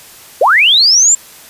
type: linear sweep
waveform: sine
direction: up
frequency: 440 to 7460 Hz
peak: -5 dBFS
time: 0.41-1.15 s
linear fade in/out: 5 ms
effects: white hiss -37 dBFS RMS until 1.49 s + resampled to 32000 Hz